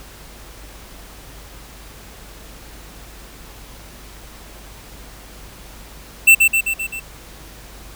square tone with echo, 2678 Hz, E7, 27 cents sharp, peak -6 dBFS, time 6.27-6.35 s, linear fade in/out 10 ms, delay 130 ms, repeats 5, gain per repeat -4 dB, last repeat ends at 7 s, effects added 50 Hz sine -41 dBFS peak until 7.95 s + pink hiss -41 dBFS RMS until 7.95 s

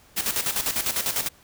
white noise with tremolo, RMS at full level -24 dBFS, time 0.16-1.29 s, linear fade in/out 20 ms, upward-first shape square, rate 10 Hz, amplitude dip 65%, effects pink hiss -55 dBFS RMS until 1.43 s

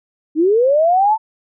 sine linear sweep, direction up, 293.7 to 901 Hz, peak -10 dBFS, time 0.35-1.18 s, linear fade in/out 50 ms, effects none

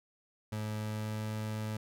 30% pulse tone with pitch glide, 107.3 to 108.17 Hz, A2 to A2, -43 to -29 cents, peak -32 dBFS, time 0.52-1.77 s, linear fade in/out 5 ms, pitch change +14 cents, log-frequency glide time 0.79-1.3 s, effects none

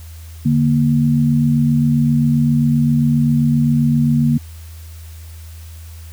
sine tone pair together, 146.83 / 234.4 Hz, D3 / A#3, 0 / +10 cents, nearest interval minor sixth, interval 810 cents, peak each -14 dBFS, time 0.45-4.38 s, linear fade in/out 10 ms, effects added 81 Hz sine -32 dBFS peak until 6.12 s + white hiss -45 dBFS RMS until 6.12 s

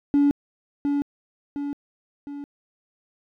triangle tone with echo, 285.6 Hz, D4, 48 cents flat, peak -12 dBFS, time 0.14-0.31 s, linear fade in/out 0 ms, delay 710 ms, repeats 3, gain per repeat -6 dB, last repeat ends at 2.44 s, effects tanh soft clip ceiling -11 dBFS

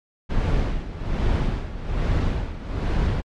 brown noise with tremolo, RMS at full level -20 dBFS, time 0.29-3.22 s, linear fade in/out 20 ms, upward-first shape sine, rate 1.2 Hz, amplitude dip 75%, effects low-pass 4000 Hz 12 dB/octave + MP3 64 kbps

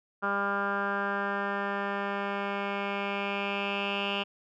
10% pulse tone with low-pass filter sweep, 200 Hz, G3, 35 cents sharp, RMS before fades -31 dBFS, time 0.22-4.24 s, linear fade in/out 20 ms, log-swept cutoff 1400 to 2800 Hz, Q 5.9, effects none

